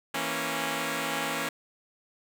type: chord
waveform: 5% pulse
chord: A# diminished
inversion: second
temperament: equal with one note detuned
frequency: 164.81 / 233.1 / 275.3 Hz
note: E3 / A#3 / C#4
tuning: 0 / 0 / -12 cents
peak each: -24 / -23 / -20 dBFS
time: 0.14-1.49 s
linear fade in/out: 5 ms
effects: none